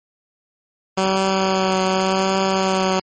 10% pulse tone with vibrato, 190 Hz, F#3, 46 cents sharp, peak -8 dBFS, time 0.97-3 s, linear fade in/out 10 ms, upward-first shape triangle, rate 0.88 Hz, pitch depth 20 cents each way, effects MP3 32 kbps

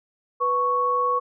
sine tone pair together, 493.9 / 1108.8 Hz, B4 / C#6, 0 / 0 cents, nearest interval octave + major second, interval 1400 cents, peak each -26 / -20 dBFS, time 0.4-1.2 s, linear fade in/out 20 ms, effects none

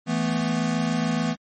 square chord, E suspended fourth, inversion none, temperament equal, 164.81 / 220 / 246.9 Hz, E3 / A3 / B3, 0 / 0 / 0 cents, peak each -27 dBFS, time 0.06-1.36 s, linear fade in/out 50 ms, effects MP3 32 kbps

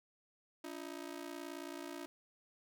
sawtooth ring-modulated tone, 315.6 Hz, D#4, 25 cents sharp, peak -37 dBFS, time 0.64-2.06 s, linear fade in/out 0 ms, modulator 29.3 Hz, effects none

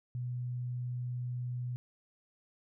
sine tone, 123.47 Hz, B2, in tune, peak -34 dBFS, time 0.15-1.76 s, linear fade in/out 0 ms, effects none

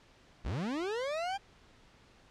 40% pulse linear sweep, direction up, 35 to 810 Hz, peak -32 dBFS, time 0.44-1.38 s, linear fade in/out 20 ms, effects pink hiss -61 dBFS RMS until 2.3 s + low-pass 5000 Hz 12 dB/octave

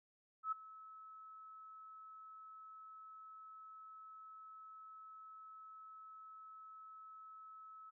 sine tone with ADSR envelope, 1297 Hz, E6, 28 cents flat, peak -34 dBFS, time 0.43-7.91 s, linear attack 90 ms, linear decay 10 ms, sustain -19 dB, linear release 21 ms, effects none

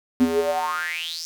square tone with high-pass filter sweep, 82.41 Hz, E2, in tune, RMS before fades -24 dBFS, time 0.2-1.25 s, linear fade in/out 0 ms, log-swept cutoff 240 to 5700 Hz, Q 8.7, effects none

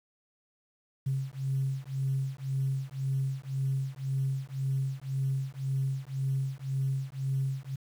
sine beating tone pair, 133.7 / 135.6 Hz, C3 / C#3, +38 / -38 cents, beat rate 1.9 Hz, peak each -31 dBFS, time 1.06-7.76 s, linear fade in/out 10 ms, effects tanh soft clip ceiling -21 dBFS + 9-bit

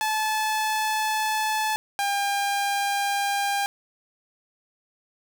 sawtooth tone pair in turn, 866 / 802.3 Hz, A5 / G5, -28 / +40 cents, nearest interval minor second, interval 132 cents, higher first, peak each -19 dBFS, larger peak neither, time 0.01-1.76 / 1.99-3.66 s, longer first, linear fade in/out 0 ms, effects none

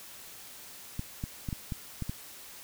clicks, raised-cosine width 5 ms, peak -21 dBFS, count 7, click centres 0.994 / 1.239 / 1.488 / 1.528 / 1.722 / 2.023 / 2.095 s, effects white hiss -48 dBFS RMS until 2.63 s

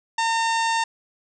harmonic tone, 910 Hz, A#5, 42 cents flat, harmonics 1 / 2 / 3 / 4 / 5 / 6 / 7 / 8 / 9, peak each -21 / -27 / -31 / -33 / -35 / -37 / -38 / -39 / -40 dBFS, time 0.18-0.84 s, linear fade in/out 5 ms, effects none

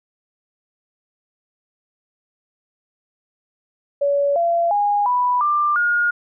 sine tone with pitch steps, 567 / 682.1 / 820.6 / 987.2 / 1187.6 / 1428.8 Hz, C#5 / F5 / G#5 / B5 / D6 / F6, +39 / -41 / -21 / -1 / +19 / +39 cents, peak -15 dBFS, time 4.01-6.11 s, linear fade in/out 10 ms, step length 350 ms, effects none

